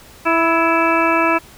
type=harmonic tone with a mistuned harmonic; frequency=329.6 Hz; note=E4; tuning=in tune; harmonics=1 / 2 / 3 / 4 / 5 / 7 / 8; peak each=-19 / -20 / -19 / -19 / -24 / -23 / -22 dBFS; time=0.25-1.39 s; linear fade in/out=20 ms; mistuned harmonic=5; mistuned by=+34 cents; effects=pink hiss -43 dBFS RMS until 1.57 s